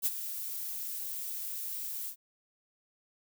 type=noise with ADSR envelope; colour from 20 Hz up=violet; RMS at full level=-27 dBFS; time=0.02-2.16 s; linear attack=41 ms; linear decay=32 ms; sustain=-11 dB; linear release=88 ms; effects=none